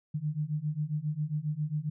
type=beating tone pair; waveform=sine; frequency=147.4 / 154.8 Hz; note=D3 / D#3; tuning=+7 / -9 cents; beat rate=7.4 Hz; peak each=-33 / -32 dBFS; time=0.14-1.9 s; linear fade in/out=10 ms; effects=none